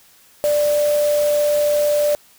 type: tone in noise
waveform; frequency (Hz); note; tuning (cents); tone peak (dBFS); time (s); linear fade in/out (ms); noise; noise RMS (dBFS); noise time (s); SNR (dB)
sine; 590; D5; +8; -14; 0.44-2.15; 0; white; -30; 0.44-2.15; +13
effects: white hiss -51 dBFS RMS until 2.38 s